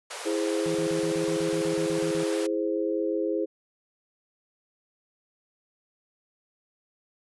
pink high-pass noise, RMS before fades -37 dBFS, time 0.1-2.47 s, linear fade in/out 10 ms, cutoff 440 Hz, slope 48 dB/octave
sine chord, E augmented, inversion none, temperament equal, 329.6 / 415.3 / 523.3 Hz, E4 / G#4 / B#4, 0 / 0 / 0 cents, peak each -28 / -29 / -30 dBFS, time 0.25-3.46 s, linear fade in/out 20 ms
sine tone bursts, 164 Hz, E3, 9 cents flat, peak -33 dBFS, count 13, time 0.66-2.235 s, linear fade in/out 0 ms, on 87 ms, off 37 ms
effects resampled to 24000 Hz

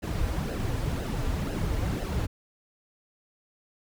brown noise with flanger, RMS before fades -29 dBFS, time 0.02-2.27 s, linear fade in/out 20 ms, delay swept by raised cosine 0.85 to 5.55 ms, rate 2 Hz, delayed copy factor -0.65, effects none

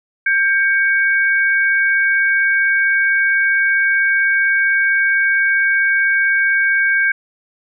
sine tone pair together, 1583.9 / 2240 Hz, G6 / C#7, +17 / +18 cents, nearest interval tritone, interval 601 cents, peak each -13 / -18 dBFS, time 0.26-7.12 s, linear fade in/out 5 ms, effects none

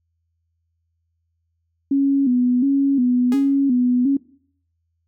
sine tone with vibrato, 261.6 Hz, C4, in tune, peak -14 dBFS, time 1.91-4.17 s, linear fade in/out 5 ms, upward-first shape square, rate 1.4 Hz, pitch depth 96 cents each way
sawtooth tone with exponential decay, 415.3 Hz, G#4, in tune, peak -23 dBFS, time 3.32-3.6 s, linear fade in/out 1 ms, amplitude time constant 59 ms
effects noise-tail reverb RT60 0.6 s tail -22 dB re dry + added 83 Hz sine -68 dBFS peak until 5.07 s

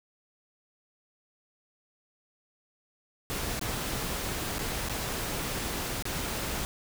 pink noise with dropouts, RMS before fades -33 dBFS, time 3.3-6.65 s, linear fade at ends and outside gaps 0 ms, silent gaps 3.594-3.613 / 4.584-4.591 / 4.887-4.896 / 6.024-6.054 s, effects none

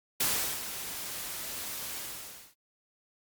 white noise with ADSR envelope, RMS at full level -27 dBFS, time 0.2-2.55 s, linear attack 6 ms, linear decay 400 ms, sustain -11 dB, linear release 580 ms, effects Opus 48 kbps

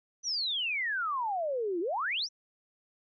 sine exponential two-way sweep, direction down then up, 6090 to 327 to 6090 Hz, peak -29 dBFS, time 0.23-2.29 s, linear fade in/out 50 ms, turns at 1.8 s, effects none

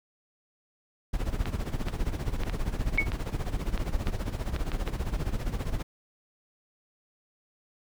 brown noise with tremolo, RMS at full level -27 dBFS, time 1.13-5.83 s, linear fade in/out 10 ms, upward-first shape sine, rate 15 Hz, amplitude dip 75%
clicks, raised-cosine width 0.3 ms, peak -18 dBFS, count 11, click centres 1.457 / 1.885 / 2.435 / 2.497 / 2.976 / 3.119 / 3.777 / 4.071 / 4.563 / 4.718 / 4.877 s
sine tone with exponential decay, 2217 Hz, C#7, in tune, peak -17 dBFS, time 2.98-3.09 s, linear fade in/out 5 ms, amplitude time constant 22 ms
effects none

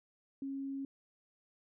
sine tone, 273.2 Hz, C#4, 25 cents flat, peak -37 dBFS, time 0.42-0.85 s, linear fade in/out 2 ms, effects none

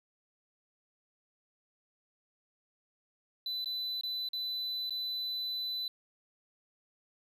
triangle tone with dropouts, 4000 Hz, B7, 21 cents sharp, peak -32 dBFS, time 3.46-5.88 s, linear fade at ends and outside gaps 2 ms, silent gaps 3.645-3.658 / 4.011-4.034 / 4.288-4.332 / 4.896-4.906 s, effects resampled to 32000 Hz

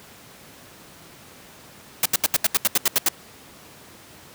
white noise bursts, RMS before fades -18 dBFS, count 11, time 2.03-3.086 s, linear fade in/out 2 ms, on 26 ms, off 77 ms, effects pink hiss -46 dBFS RMS until 4.34 s + high-pass 100 Hz 12 dB/octave

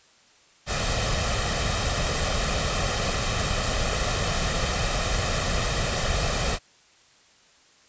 pink noise with comb filter, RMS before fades -25 dBFS, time 0.66-6.59 s, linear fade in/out 50 ms, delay 1.6 ms, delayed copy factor +0.6, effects white hiss -57 dBFS RMS until 7.88 s + resampled to 16000 Hz

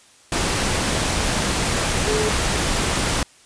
sine tone in noise, 427.7 Hz, A4, 49 cents flat, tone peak -20 dBFS, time 2.07-2.29 s, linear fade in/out 2 ms, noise pink, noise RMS -21 dBFS, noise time 0.32-3.23 s, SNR -2 dB, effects white hiss -51 dBFS RMS until 3.45 s + resampled to 22050 Hz

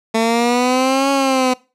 15% pulse exponential two-way sweep, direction up then down, 222.6 to 277 to 252 Hz, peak -7 dBFS, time 0.14-1.54 s, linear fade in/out 10 ms, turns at 1.11 s, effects noise-tail reverb RT60 0.3 s tail -22 dB re dry + low-pass 9000 Hz 12 dB/octave

